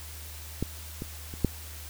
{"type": "clicks", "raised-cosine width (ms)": 3, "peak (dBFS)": [-15, -21, -27, -9], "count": 4, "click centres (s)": [0.626, 1.021, 1.339, 1.447], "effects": ["added 77 Hz sine -42 dBFS peak until 1.89 s", "white hiss -45 dBFS RMS until 1.89 s"]}